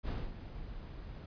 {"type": "noise with ADSR envelope", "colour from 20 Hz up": "brown", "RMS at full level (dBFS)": -34, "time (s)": [0.03, 1.26], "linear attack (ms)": 50, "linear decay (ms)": 230, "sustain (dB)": -11, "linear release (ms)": 4, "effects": ["resampled to 11025 Hz"]}